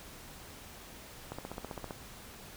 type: click train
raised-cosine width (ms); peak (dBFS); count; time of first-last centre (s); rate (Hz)
1; -25; 10; 1.32-1.908; 15.3
effects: pink hiss -50 dBFS RMS until 2.56 s